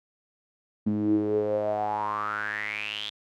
sawtooth tone with band-pass filter sweep, 105.1 Hz, G#2, 21 cents sharp, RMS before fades -28 dBFS, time 0.86-3.1 s, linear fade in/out 10 ms, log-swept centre 230 to 3500 Hz, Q 9.3, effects none

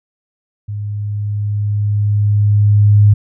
sine tone with level ramp, 103.6 Hz, G#2, 4 cents flat, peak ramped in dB -20 to -4 dBFS, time 0.68-3.14 s, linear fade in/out 10 ms, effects none

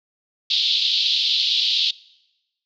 pink band-pass noise, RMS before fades -20 dBFS, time 0.5-1.91 s, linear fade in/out 5 ms, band 3200 to 4400 Hz, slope 48 dB/octave, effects noise-tail reverb RT60 1.0 s tail -23 dB re dry

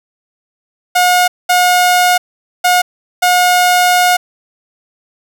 sawtooth tone bursts at uneven times, 720 Hz, F#5, 47 cents flat, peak -4 dBFS, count 4, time 0.95-1.28 / 1.49-2.18 / 2.64-2.82 / 3.22-4.17 s, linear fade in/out 10 ms, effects none

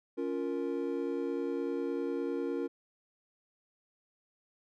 triangle chord, Bb minor, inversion first, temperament just, 279.7 / 349.6 / 466.2 Hz, Db4 / F4 / Bb4, +16 / +2 / 0 cents, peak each -34 dBFS, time 0.17-2.68 s, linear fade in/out 20 ms, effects none

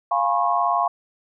sine chord, C# dominant seventh, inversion first, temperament equal with one note detuned, 698.5 / 830.6 / 987.8 / 1086.5 Hz, E#5 / G#5 / B5 / C#6, 0 / 0 / 0 / -35 cents, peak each -22 / -25 / -25 / -22 dBFS, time 0.11-0.88 s, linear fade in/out 5 ms, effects none

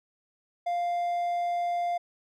triangle tone, 698.5 Hz, F5, in tune, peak -24 dBFS, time 0.66-1.98 s, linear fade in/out 10 ms, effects none

